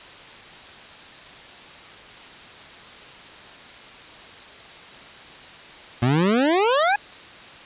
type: exponential sweep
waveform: 25% pulse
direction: up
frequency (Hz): 115.5 to 847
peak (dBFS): -13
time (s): 6.02-6.96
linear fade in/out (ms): 5
effects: white hiss -42 dBFS RMS until 7.65 s + resampled to 8000 Hz